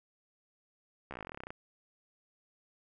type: slowing click train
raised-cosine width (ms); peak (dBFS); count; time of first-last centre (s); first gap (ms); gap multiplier
0.5; -27; 18; 1.11-1.505; 14; 1.06
effects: none